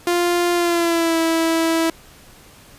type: tone with pitch glide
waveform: sawtooth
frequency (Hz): 349.2 to 327.7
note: F4 to E4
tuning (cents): 0 to -10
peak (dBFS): -12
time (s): 0.07-1.9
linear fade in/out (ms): 2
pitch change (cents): -110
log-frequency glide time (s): 0.54-1.18
effects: pink hiss -46 dBFS RMS until 2.78 s + resampled to 32000 Hz